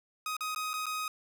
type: tone with dropouts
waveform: sawtooth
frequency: 1255 Hz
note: D#6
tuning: 15 cents sharp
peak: -29 dBFS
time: 0.26-1.08 s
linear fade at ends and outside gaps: 2 ms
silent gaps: 0.367-0.407 / 0.548-0.56 / 0.733-0.738 / 0.858-0.865 s
effects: none